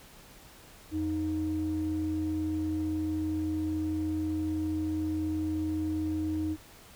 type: tone pair together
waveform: sine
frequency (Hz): 87.3 / 311.1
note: F2 / D#4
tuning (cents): 0 / 0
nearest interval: octave + minor seventh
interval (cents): 2200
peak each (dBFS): -34 / -28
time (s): 0.91-6.57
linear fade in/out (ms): 50
effects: tanh soft clip ceiling -23 dBFS + pink hiss -53 dBFS RMS until 6.95 s